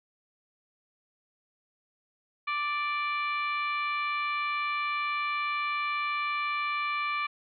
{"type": "harmonic tone", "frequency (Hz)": 587.3, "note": "D5", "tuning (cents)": 0, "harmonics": [2, 3, 4, 5, 6, 7], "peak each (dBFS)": [-30, -41, -32, -44, -46, -48], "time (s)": [2.47, 7.27], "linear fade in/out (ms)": 10, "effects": []}